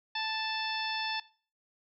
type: harmonic tone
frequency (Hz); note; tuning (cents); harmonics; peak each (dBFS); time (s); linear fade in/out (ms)
880; A5; 0; 1 / 2 / 3 / 4 / 5 / 6; -36 / -38 / -39 / -37 / -41 / -42; 0.15-1.2; 5
effects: noise-tail reverb RT60 0.4 s tail -19 dB re dry